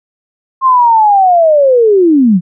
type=linear sweep; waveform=sine; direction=down; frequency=1071 to 164.81 Hz; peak=-4 dBFS; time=0.61-2.41 s; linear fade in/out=50 ms; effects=none